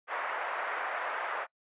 white band-pass noise, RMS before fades -35 dBFS, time 0.07-1.47 s, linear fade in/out 50 ms, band 540 to 1800 Hz, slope 24 dB/octave, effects noise-tail reverb RT60 0.1 s tail -24 dB re dry + resampled to 8000 Hz

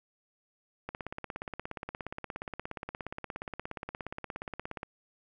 click train, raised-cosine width 0.5 ms, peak -22 dBFS, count 68, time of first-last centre 0.89-4.831 s, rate 17 Hz, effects none

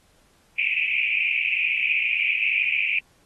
white band-pass noise, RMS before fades -23 dBFS, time 0.58-2.99 s, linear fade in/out 5 ms, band 2300 to 2600 Hz, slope 96 dB/octave, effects pink hiss -61 dBFS RMS until 3.25 s + AAC 32 kbps

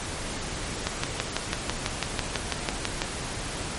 click train, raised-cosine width 0.2 ms, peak -7 dBFS, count 14, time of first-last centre 0.87-3.019 s, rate 6.05 Hz, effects pink hiss -33 dBFS RMS until 3.78 s + MP3 48 kbps

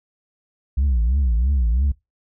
sine tone with vibrato, 62.7 Hz, B1, 27 cents sharp, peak -13 dBFS, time 0.77-1.92 s, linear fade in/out 10 ms, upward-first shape triangle, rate 3 Hz, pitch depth 260 cents each way, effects noise-tail reverb RT60 0.2 s tail -23 dB re dry + tanh soft clip ceiling -14 dBFS

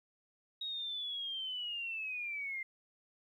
sine linear sweep, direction down, 3794 to 2079 Hz, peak -37 dBFS, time 0.61-2.63 s, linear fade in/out 5 ms, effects 12-bit

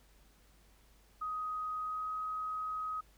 sine tone with pitch glide, 1254 to 1262.7 Hz, D#6 to D#6, +13 to +25 cents, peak -35 dBFS, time 1.21-3.01 s, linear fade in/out 10 ms, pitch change +12 cents, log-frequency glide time 1.81-2.09 s, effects added 50 Hz sine -63 dBFS peak until 3.17 s + pink hiss -67 dBFS RMS until 3.17 s

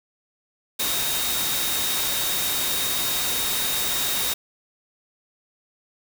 sine tone in noise, 3729 Hz, A#7, in tune, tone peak -29 dBFS, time 0.79-4.34 s, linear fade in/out 10 ms, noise white, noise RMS -25 dBFS, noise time 0.79-4.34 s, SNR -7 dB, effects none

